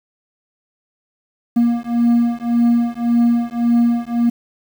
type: beating tone pair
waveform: triangle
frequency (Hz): 235.4 / 237.2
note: A#3 / A#3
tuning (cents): +17 / +30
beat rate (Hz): 1.8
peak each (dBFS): -14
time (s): 1.56-4.3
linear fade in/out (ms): 10
effects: 7-bit